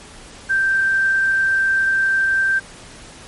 sine tone with quantisation, 1568 Hz, G6, in tune, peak -14 dBFS, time 0.49-2.6 s, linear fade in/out 20 ms, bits 7, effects pink hiss -40 dBFS RMS until 3.27 s + MP3 48 kbps

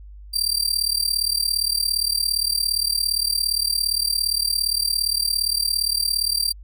sawtooth tone with amplitude modulation, 4704 Hz, D8, 2 cents sharp, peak -13 dBFS, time 0.33-6.53 s, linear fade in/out 20 ms, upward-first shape sine, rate 37.4 Hz, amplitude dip 90%, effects added 50 Hz sine -38 dBFS peak until 6.63 s

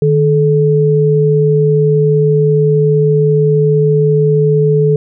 sine tone pair together, 152.5 / 431.3 Hz, D#3 / A4, -34 / -35 cents, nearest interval octave + tritone, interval 1799 cents, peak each -10 dBFS, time 0.02-4.96 s, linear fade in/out 2 ms, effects none

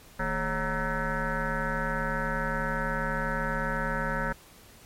sine tone with frequency modulation, 740 Hz, F#5, in tune, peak -26 dBFS, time 0.19-4.33 s, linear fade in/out 10 ms, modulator 194 Hz, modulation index 5.2, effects pink hiss -53 dBFS RMS until 4.85 s + MP3 64 kbps

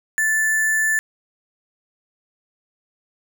sine tone with sample-and-hold, 1753 Hz, A6, 7 cents flat, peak -16 dBFS, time 0.18-0.99 s, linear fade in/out 0 ms, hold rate 8820 Hz, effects none

